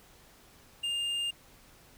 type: tone with hard clipping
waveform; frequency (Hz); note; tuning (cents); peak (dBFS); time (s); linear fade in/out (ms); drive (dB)
triangle; 2810; F7; +10; -31; 0.83-1.31; 10; 9
effects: pink hiss -58 dBFS RMS until 1.97 s